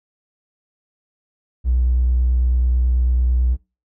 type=tone with vibrato; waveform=triangle; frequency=61.74 Hz; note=B1; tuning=in tune; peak=-10 dBFS; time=1.64-3.57 s; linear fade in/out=50 ms; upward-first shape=sine; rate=9.1 Hz; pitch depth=15 cents each way; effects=noise-tail reverb RT60 0.3 s tail -25 dB re dry + tanh soft clip ceiling -11 dBFS